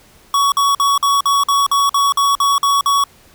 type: tone bursts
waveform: square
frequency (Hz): 1122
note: C#6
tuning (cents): +21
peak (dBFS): -12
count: 12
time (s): 0.34-3.039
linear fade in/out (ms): 2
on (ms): 180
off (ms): 49
effects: pink hiss -48 dBFS RMS until 3.34 s